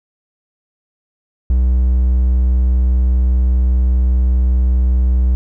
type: tone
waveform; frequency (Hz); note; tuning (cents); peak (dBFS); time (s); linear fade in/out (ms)
triangle; 62.5; B1; +21; -8; 1.5-5.35; 0
effects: none